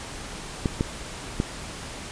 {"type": "clicks", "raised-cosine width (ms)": 3, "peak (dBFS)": -9, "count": 3, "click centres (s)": [0.658, 0.809, 1.401], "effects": ["pink hiss -37 dBFS RMS until 2.11 s", "resampled to 22050 Hz"]}